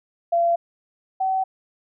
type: tone pair in turn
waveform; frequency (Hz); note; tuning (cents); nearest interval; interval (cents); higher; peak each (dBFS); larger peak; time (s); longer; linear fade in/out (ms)
sine; 683 / 760.9; F5 / F#5; -39 / +48; major second; 187; second; -16 / -19; first; 0.32-0.56 / 1.2-1.44; neither; 10
effects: none